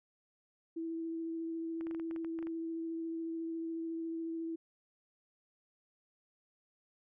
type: tone with vibrato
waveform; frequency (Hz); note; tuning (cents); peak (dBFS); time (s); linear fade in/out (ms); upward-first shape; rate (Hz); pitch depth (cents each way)
sine; 328.5; E4; -6; -36; 0.76-4.56; 10; triangle; 14; 14
type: clicks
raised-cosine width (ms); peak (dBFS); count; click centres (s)
0.5; -36; 11; 1.81 / 1.869 / 1.911 / 1.948 / 1.998 / 2.111 / 2.162 / 2.247 / 2.389 / 2.427 / 2.47
effects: none